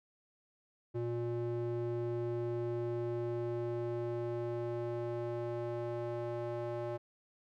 square tone with band-pass filter sweep, 118.8 Hz, A#2, 33 cents sharp, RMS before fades -37 dBFS, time 0.94-6.98 s, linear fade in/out 20 ms, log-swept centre 310 to 540 Hz, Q 1.7, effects none

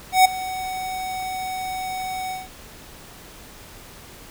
square tone with ADSR envelope, 748 Hz, F#5, 19 cents sharp, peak -9 dBFS, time 0.12-2.49 s, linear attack 130 ms, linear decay 10 ms, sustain -18 dB, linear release 180 ms, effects pink hiss -43 dBFS RMS until 4.3 s

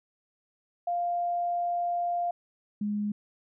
sine tone pair in turn, 698.5 / 207.7 Hz, F5 / G#3, 0 / 0 cents, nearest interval octave + major sixth, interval 2100 cents, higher first, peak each -26 / -27 dBFS, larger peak first, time 0.87-2.31 / 2.81-3.12 s, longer first, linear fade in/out 5 ms, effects none

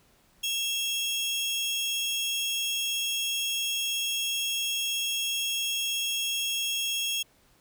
sawtooth tone pair together, 2692 / 3287 Hz, E7 / G#7, +36 / -19 cents, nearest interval minor third, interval 345 cents, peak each -31 / -25 dBFS, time 0.43-7.23 s, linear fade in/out 10 ms, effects pink hiss -63 dBFS RMS until 7.6 s

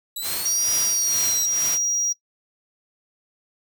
10% pulse exponential two-way sweep, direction up then down, 3896 to 4978 to 3896 Hz, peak -21 dBFS, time 0.16-1.46 s, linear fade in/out 5 ms, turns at 0.72 s
white noise with tremolo, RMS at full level -28 dBFS, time 0.21-1.79 s, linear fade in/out 50 ms, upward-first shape sine, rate 2.2 Hz, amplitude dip 75%
triangle tone, 5730 Hz, F8, 44 cents sharp, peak -18 dBFS, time 0.45-2.13 s, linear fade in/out 10 ms
effects noise-tail reverb RT60 0.1 s tail -23 dB re dry

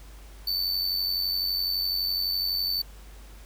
square tone with amplitude modulation, 4527 Hz, C#8, 36 cents sharp, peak -23 dBFS, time 0.47-2.82 s, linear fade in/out 5 ms, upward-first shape sine, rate 91.9 Hz, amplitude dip 55%, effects added 50 Hz sine -44 dBFS peak until 3.45 s + pink hiss -53 dBFS RMS until 3.45 s

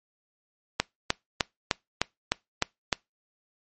click train, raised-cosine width 0.2 ms, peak -4 dBFS, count 8, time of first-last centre 0.8-2.928 s, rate 3.29 Hz, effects noise-tail reverb RT60 0.2 s tail -25 dB re dry + MP3 32 kbps

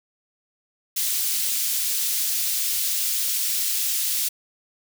white high-pass noise, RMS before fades -24 dBFS, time 0.96-4.29 s, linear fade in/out 10 ms, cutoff 3400 Hz, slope 12 dB/octave, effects none

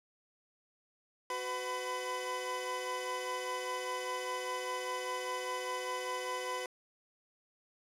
25% pulse tone cluster, 371.1 / 504 / 1003 Hz, F#4 / B4 / B5, +5 / +35 / +26 cents, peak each -40 / -35 / -36 dBFS, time 1.3-6.66 s, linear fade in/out 2 ms, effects low-pass 11000 Hz 12 dB/octave

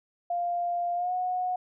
sine tone with pitch glide, 698.5 to 730.3 Hz, F5 to F#5, 0 to -23 cents, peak -26 dBFS, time 0.3-1.56 s, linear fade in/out 5 ms, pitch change +77 cents, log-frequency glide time 0.95-1.13 s, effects none

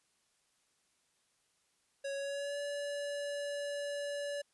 square tone with pitch glide, 554.4 to 574 Hz, C#5 to D5, 0 to -40 cents, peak -37 dBFS, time 2.04-4.42 s, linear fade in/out 10 ms, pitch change +60 cents, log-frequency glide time 2.15-2.59 s, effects white hiss -75 dBFS RMS until 4.53 s + resampled to 24000 Hz

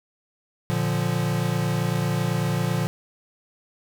square chord, Bb major, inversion none, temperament equal, 116.54 / 146.83 / 174.61 Hz, Bb2 / D3 / F3, 0 / 0 / 0 cents, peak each -27 dBFS, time 0.7-2.87 s, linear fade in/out 0 ms, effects none

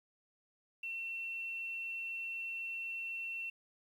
sine tone, 2706 Hz, E7, 45 cents sharp, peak -38 dBFS, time 0.83-3.5 s, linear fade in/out 5 ms, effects 11-bit

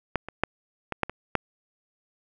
clicks, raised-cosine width 0.5 ms, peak -9 / -21 / -6 / -14 / -7 / -19 / -6 dBFS, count 7, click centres 0.157 / 0.286 / 0.436 / 0.923 / 1.033 / 1.096 / 1.353 s, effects none

